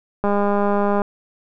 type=click train; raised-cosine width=1 ms; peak=-7 dBFS; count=159; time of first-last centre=0.24-1.018 s; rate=203 Hz; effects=none